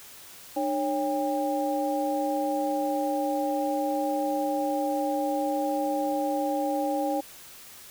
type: tone cluster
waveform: sine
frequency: 300.1 / 553 / 803 Hz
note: D4 / C#5 / G5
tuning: +38 / -4 / +41 cents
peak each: -29 dBFS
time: 0.56-7.21 s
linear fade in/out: 10 ms
effects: white hiss -47 dBFS RMS until 7.9 s